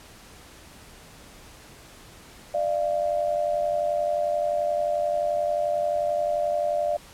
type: tone pair together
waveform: sine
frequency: 596.6 / 688 Hz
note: D5 / F5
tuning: +27 / -26 cents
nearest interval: major second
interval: 247 cents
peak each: -24 / -26 dBFS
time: 2.54-6.97 s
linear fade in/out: 5 ms
effects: pink hiss -48 dBFS RMS until 7.13 s + low-pass 12000 Hz 12 dB/octave